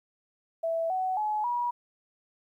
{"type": "tone with pitch steps", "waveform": "sine", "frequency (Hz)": [659, 748.3, 849.7, 964.8], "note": ["E5", "F#5", "G#5", "B5"], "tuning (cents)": [-1, 19, 39, -41], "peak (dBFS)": -26, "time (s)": [0.63, 1.71], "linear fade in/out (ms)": 10, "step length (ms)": 270, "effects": ["11-bit"]}